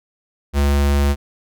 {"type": "tone", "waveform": "square", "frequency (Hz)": 70.9, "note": "C#2", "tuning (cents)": 40, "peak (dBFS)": -14, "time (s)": [0.53, 1.16], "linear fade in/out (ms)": 50, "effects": []}